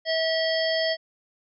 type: harmonic tone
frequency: 647 Hz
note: E5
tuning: 32 cents flat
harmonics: 1 / 3 / 5 / 7 / 8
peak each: -24 / -29 / -31 / -32 / -33 dBFS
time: 0.05-0.97 s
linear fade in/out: 50 ms
effects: none